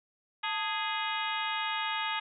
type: harmonic tone with a mistuned harmonic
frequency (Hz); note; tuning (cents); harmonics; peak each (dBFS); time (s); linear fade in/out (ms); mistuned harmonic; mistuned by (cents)
415.3; G#4; 0; 2 / 3 / 4 / 5 / 6 / 7 / 8 / 9; -35 / -37 / -38 / -39 / -40 / -40 / -41 / -42; 0.43-2.2; 10; 2; +110
effects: none